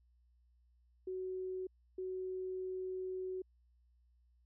sine tone bursts at uneven times, 372.5 Hz, F#4, 12 cents sharp, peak -38 dBFS, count 2, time 1.07-1.67 / 1.98-3.42 s, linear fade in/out 5 ms, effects added 60 Hz sine -67 dBFS peak until 4.45 s

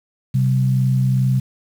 sine tone pair together, 130.81 / 193.35 Hz, C3 / G3, 0 / -24 cents, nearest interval perfect fifth, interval 676 cents, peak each -14 / -23 dBFS, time 0.34-1.4 s, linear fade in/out 10 ms, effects 7-bit

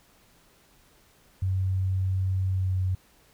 sine tone with pitch glide, 94.3 to 92.95 Hz, F#2 to F#2, +33 to +8 cents, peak -23 dBFS, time 1.42-2.95 s, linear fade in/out 5 ms, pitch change -25 cents, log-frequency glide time 2.49-2.8 s, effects pink hiss -60 dBFS RMS until 3.33 s

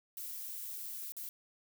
violet noise with dropouts, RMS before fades -43 dBFS, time 0.17-1.29 s, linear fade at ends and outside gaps 1 ms, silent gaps 1.121-1.167 s, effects none

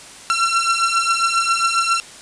sawtooth beating tone pair, 1353 / 1360.4 Hz, E6 / F6, +45 / -46 cents, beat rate 7.4 Hz, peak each -15 dBFS, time 0.3-2 s, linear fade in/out 0 ms, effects white hiss -39 dBFS RMS until 2.21 s + resampled to 22050 Hz

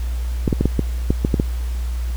clicks, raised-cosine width 3 ms, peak -3 dBFS, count 9, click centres 0.478 / 0.528 / 0.61 / 0.656 / 0.793 / 1.105 / 1.249 / 1.342 / 1.399 s, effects added 60 Hz sine -20 dBFS peak until 2.16 s + pink hiss -41 dBFS RMS until 2.16 s

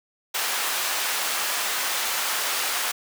pink high-pass noise, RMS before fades -26 dBFS, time 0.34-2.92 s, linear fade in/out 10 ms, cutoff 960 Hz, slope 12 dB/octave, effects none

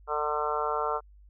harmonic tone, 150 Hz, D3, 37 cents sharp, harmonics 3 / 4 / 5 / 6 / 7 / 8 / 9, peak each -33 / -35 / -35 / -35 / -34 / -35 / -33 dBFS, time 0.07-1.01 s, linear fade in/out 50 ms, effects added 50 Hz sine -51 dBFS peak until 1.29 s

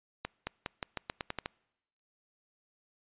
accelerating click train, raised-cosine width 0.3 ms, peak -18 dBFS, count 10, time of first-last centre 0.25-1.459 s, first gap 220 ms, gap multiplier 0.87, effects noise-tail reverb RT60 0.9 s tail -26 dB re dry + resampled to 8000 Hz

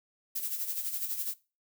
violet noise with tremolo, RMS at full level -32 dBFS, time 0.35-1.34 s, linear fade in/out 10 ms, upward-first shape sine, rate 12 Hz, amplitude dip 60%, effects noise-tail reverb RT60 0.3 s tail -20 dB re dry

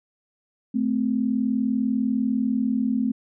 sine tone pair together, 218.5 / 258.6 Hz, A3 / C4, -12 / -20 cents, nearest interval minor third, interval 292 cents, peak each -23 dBFS, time 0.74-3.12 s, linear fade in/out 10 ms, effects none

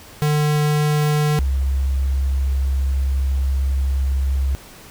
square / sine tone pair in turn, 149.8 / 67.31 Hz, D3 / C2, +35 / +50 cents, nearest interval octave + major second, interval 1385 cents, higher first, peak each -16 dBFS, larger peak neither, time 0.22-1.39 / 1.39-4.55 s, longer second, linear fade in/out 0 ms, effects pink hiss -42 dBFS RMS until 4.9 s

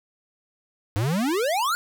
square exponential sweep, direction up, 95.9 to 1480 Hz, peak -22 dBFS, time 0.96-1.75 s, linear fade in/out 0 ms, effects none

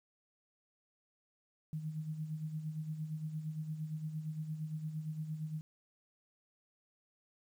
sine tone with tremolo, 155.56 Hz, D#3, in tune, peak -35 dBFS, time 1.73-5.61 s, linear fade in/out 0 ms, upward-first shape sine, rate 8.7 Hz, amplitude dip 60%, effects 11-bit

